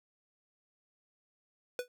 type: tone with exponential decay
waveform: square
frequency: 493.9 Hz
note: B4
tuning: in tune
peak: -30 dBFS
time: 1.79-1.88 s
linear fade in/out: 1 ms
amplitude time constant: 19 ms
effects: none